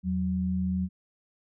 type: tone pair together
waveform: sine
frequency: 82.25 / 185 Hz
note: E2 / F#3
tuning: -3 / 0 cents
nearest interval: octave + major second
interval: 1403 cents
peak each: -32 / -26 dBFS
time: 0.03-0.89 s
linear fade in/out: 50 ms
effects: none